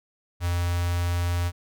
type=tone with notch filter; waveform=square; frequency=87.31 Hz; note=F2; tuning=in tune; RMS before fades=-25 dBFS; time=0.4-1.52 s; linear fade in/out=50 ms; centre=330 Hz; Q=0.69; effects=none